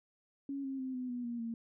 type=tone with pitch steps; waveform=sine; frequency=277.2 / 268.7 / 260.4 / 252.4 / 244.7 / 237.2 / 229.9 Hz; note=C#4 / C4 / C4 / B3 / B3 / A#3 / A#3; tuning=0 / +46 / -8 / +38 / -16 / +30 / -24 cents; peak=-36 dBFS; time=0.49-1.54 s; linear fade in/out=2 ms; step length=150 ms; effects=none